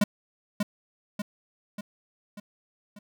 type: tone with echo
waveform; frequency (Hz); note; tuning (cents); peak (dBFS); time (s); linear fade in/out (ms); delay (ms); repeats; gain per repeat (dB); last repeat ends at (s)
square; 206.1; G#3; -13; -19; 0.01-0.04; 5; 590; 5; -5; 2.99
effects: none